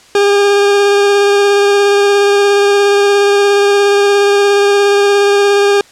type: tone with vibrato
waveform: 40% pulse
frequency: 404 Hz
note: G#4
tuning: 48 cents flat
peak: -6 dBFS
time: 0.15-5.81 s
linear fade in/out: 2 ms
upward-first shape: square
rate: 17 Hz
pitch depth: 10 cents each way
effects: white hiss -42 dBFS RMS until 5.91 s + low-pass 7000 Hz 12 dB/octave